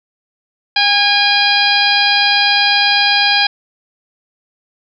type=harmonic tone with a mistuned harmonic; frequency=812 Hz; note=G#5; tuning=39 cents flat; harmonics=1 / 2 / 3 / 4 / 5 / 6; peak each=-17 / -17 / -17 / -17 / -17 / -17 dBFS; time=0.76-3.47 s; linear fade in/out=5 ms; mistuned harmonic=2; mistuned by=+16 cents; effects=none